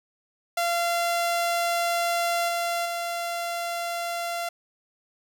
sawtooth tone with level steps, 687 Hz, F5, 29 cents flat, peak -19 / -21 / -24 dBFS, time 0.57-4.49 s, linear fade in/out 5 ms, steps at 2.48 / 2.85 s, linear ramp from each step 10 ms, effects none

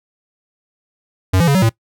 square tone with pitch steps, 93.3 / 170.1 / 140.2 / 188.6 / 113.3 Hz, F#2 / F3 / C#3 / F#3 / A#2, +15 / -45 / +20 / +33 / -49 cents, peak -11 dBFS, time 1.33-1.695 s, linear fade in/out 10 ms, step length 73 ms, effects noise-tail reverb RT60 0.1 s tail -21 dB re dry

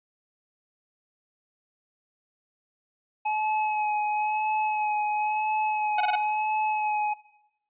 square tone with vibrato, 851 Hz, G#5, 42 cents sharp, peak -25 dBFS, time 3.25-7.14 s, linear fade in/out 10 ms, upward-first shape sine, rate 0.98 Hz, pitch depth 19 cents each way
sawtooth tone bursts, 740 Hz, F#5, in tune, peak -19 dBFS, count 4, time 5.98-6.156 s, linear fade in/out 5 ms, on 26 ms, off 24 ms
effects noise-tail reverb RT60 0.9 s tail -19 dB re dry + resampled to 8000 Hz

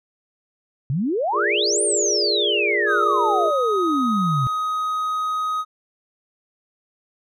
sine exponential two-way sweep, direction up then down, 123.47 to 9397 to 123.47 Hz, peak -19 dBFS, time 0.9-4.47 s, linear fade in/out 0 ms, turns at 1.82 s
sine chord, Bb dominant seventh, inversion second, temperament equal with one note detuned, 350.2 / 415.3 / 466.2 / 587.3 Hz, F4 / Ab4 / Bb4 / D5, +5 / 0 / 0 / 0 cents, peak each -28 / -23 / -29 / -28 dBFS, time 1.32-3.52 s, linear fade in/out 50 ms
triangle tone, 1256 Hz, D#6, 16 cents sharp, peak -19 dBFS, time 2.86-5.65 s, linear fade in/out 50 ms
effects none

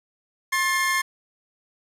45% pulse tone cluster, 1069 / 1755 / 2124 Hz, C6 / A6 / C7, +37 / -5 / +25 cents, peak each -25 dBFS, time 0.52-1.02 s, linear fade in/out 10 ms, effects resampled to 32000 Hz + 8-bit

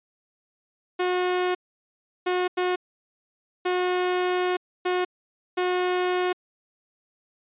sawtooth tone bursts at uneven times, 362.4 Hz, F#4, 36 cents flat, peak -18 dBFS, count 6, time 0.99-1.55 / 2.26-2.48 / 2.57-2.76 / 3.65-4.57 / 4.85-5.05 / 5.57-6.33 s, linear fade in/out 10 ms, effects resampled to 8000 Hz

